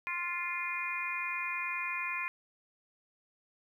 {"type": "harmonic tone", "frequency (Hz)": 349.4, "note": "F4", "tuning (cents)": 1, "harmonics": [3, 4, 5, 6, 7], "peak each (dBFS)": [-39, -46, -43, -39, -36], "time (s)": [0.07, 2.28], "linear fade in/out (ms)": 0, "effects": ["11-bit"]}